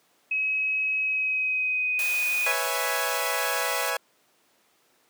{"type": "tone with pitch glide", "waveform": "sine", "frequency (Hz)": [2554, 2477], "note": ["D#7", "D#7"], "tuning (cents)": [45, -8], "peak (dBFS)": -23, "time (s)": [0.31, 2.52], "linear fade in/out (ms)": 5, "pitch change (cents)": -53, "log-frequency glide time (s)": [1, 2.31]}
{"type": "high-pass noise", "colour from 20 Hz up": "white", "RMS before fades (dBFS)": -34, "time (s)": [1.99, 3.9], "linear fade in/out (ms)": 0, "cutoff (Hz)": 480, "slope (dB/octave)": 12}
{"type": "chord", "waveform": "15% pulse", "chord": "C# minor seventh", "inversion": "third", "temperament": "equal", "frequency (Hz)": [493.9, 554.4, 659.3, 830.6], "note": ["B4", "C#5", "E5", "G#5"], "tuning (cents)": [0, 0, 0, 0], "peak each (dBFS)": -25, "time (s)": [2.46, 3.97], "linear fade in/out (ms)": 5}
{"effects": ["pink hiss -64 dBFS RMS until 5.09 s", "high-pass 300 Hz 12 dB/octave"]}